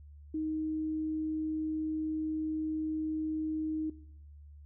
sine tone, 312.3 Hz, D#4, 7 cents sharp, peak -31 dBFS, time 0.34-3.9 s, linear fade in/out 5 ms, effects noise-tail reverb RT60 0.7 s tail -19 dB re dry + added 73 Hz sine -49 dBFS peak until 4.65 s

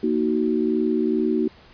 sine chord, D# minor, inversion second, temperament just, 233.3 / 311.1 / 373.4 Hz, A#3 / D#4 / F#4, +2 / 0 / +16 cents, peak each -23 dBFS, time 0.03-1.48 s, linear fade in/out 5 ms, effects pink hiss -50 dBFS RMS until 1.73 s + resampled to 11025 Hz

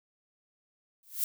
violet noise with exponential growth, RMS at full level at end -26 dBFS, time 1.03-1.24 s, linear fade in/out 1 ms, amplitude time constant 45 ms, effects none

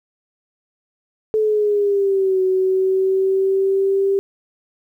sine exponential two-way sweep, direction down then up, 436.1 to 374.1 to 393.6 Hz, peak -14 dBFS, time 1.34-4.19 s, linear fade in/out 0 ms, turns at 2.42 s, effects 9-bit

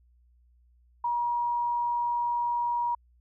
sine tone, 955 Hz, A#5, 42 cents sharp, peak -25 dBFS, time 1.04-2.95 s, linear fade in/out 5 ms, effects added 60 Hz sine -59 dBFS peak until 3.2 s

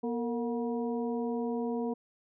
harmonic tone with a mistuned harmonic, 240 Hz, B3, 49 cents flat, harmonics 1 / 2 / 3 / 4, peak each -32 / -34 / -42 / -44 dBFS, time 0.03-1.94 s, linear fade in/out 10 ms, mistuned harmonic 2, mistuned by -72 cents, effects none

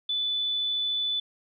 sine tone, 3487 Hz, A7, 16 cents flat, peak -25 dBFS, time 0.09-1.2 s, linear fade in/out 5 ms, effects none

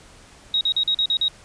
sine tone bursts, 3791 Hz, A#7, 28 cents sharp, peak -17 dBFS, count 7, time 0.54-1.282 s, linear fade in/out 2 ms, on 70 ms, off 42 ms, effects pink hiss -48 dBFS RMS until 1.44 s + resampled to 22050 Hz

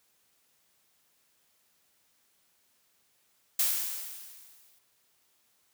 blue noise with exponential decay, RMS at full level -25 dBFS, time 3.59-4.79 s, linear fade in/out 5 ms, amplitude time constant 260 ms, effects white hiss -70 dBFS RMS until 5.73 s + high-pass 60 Hz 12 dB/octave

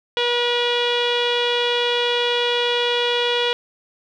sawtooth tone with low-pass filter, 481.9 Hz, B4, 43 cents flat, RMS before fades -20 dBFS, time 0.17-3.53 s, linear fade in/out 0 ms, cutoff 3300 Hz, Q 5.5, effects none

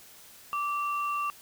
sine tone pair together, 1167 / 2739 Hz, D6 / F7, -11 / -34 cents, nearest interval octave + minor third, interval 1477 cents, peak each -28 / -37 dBFS, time 0.53-1.3 s, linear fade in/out 0 ms, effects white hiss -52 dBFS RMS until 1.41 s

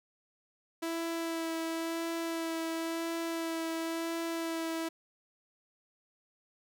sawtooth tone with vibrato, 329.6 Hz, E4, in tune, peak -29 dBFS, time 0.82-4.89 s, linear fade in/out 10 ms, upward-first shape sine, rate 0.96 Hz, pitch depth 15 cents each way, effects none

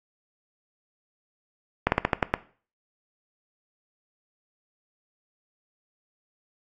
slowing click train, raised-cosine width 0.5 ms, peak -4 dBFS, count 7, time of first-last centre 1.87-2.34 s, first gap 51 ms, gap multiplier 1.17, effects noise-tail reverb RT60 0.4 s tail -18 dB re dry + AAC 32 kbps

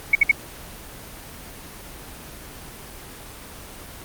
sine tone bursts, 2217 Hz, C#7, in tune, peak -10 dBFS, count 3, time 0.13-0.314 s, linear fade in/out 5 ms, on 22 ms, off 59 ms, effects pink hiss -39 dBFS RMS until 4.04 s + Opus 24 kbps

